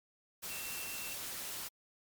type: tone in noise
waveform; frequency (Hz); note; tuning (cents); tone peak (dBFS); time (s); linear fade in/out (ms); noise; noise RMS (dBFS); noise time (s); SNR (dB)
sine; 2702; E7; +42; -46; 0.49-1.15; 20; white; -42; 0.42-1.69; -7
effects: MP3 96 kbps